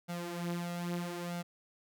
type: tone with flanger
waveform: sawtooth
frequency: 173.7 Hz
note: F3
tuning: 9 cents flat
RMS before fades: -38 dBFS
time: 0.08-1.43 s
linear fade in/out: 20 ms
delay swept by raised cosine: 1.4 to 7.3 ms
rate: 0.78 Hz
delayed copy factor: +0.65
effects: none

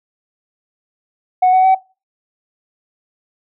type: tone with pitch steps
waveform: sine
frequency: 737 / 748.2 / 759.5 Hz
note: F#5 / F#5 / F#5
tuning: -7 / +19 / +45 cents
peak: -6 dBFS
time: 1.42-1.75 s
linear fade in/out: 10 ms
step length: 110 ms
effects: noise-tail reverb RT60 0.3 s tail -20 dB re dry + tanh soft clip ceiling -6 dBFS

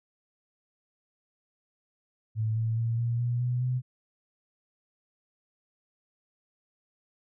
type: tone with pitch steps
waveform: sine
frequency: 110 / 112.57 / 115.2 / 117.9 / 120.65 / 123.47 / 126.36 Hz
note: A2 / A2 / A#2 / A#2 / B2 / B2 / B2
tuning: 0 / +40 / -20 / +20 / -40 / 0 / +40 cents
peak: -25 dBFS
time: 2.35-3.82 s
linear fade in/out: 50 ms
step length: 210 ms
effects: none

